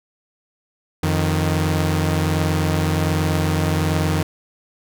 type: tone pair together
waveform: sawtooth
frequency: 88.43 / 155.56 Hz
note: F2 / D#3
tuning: +22 / 0 cents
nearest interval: minor seventh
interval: 978 cents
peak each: -16 dBFS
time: 1.03-4.23 s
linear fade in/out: 5 ms
effects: none